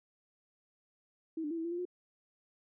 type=tone with pitch steps; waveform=sine; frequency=323.2 / 296.2 / 333.8 / 326 / 339.5 / 348.4 / 358.7 Hz; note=E4 / D4 / E4 / E4 / F4 / F4 / F4; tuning=-34 / +15 / +22 / -19 / -49 / -4 / +46 cents; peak=-34 dBFS; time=1.37-1.853 s; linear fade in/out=5 ms; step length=69 ms; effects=none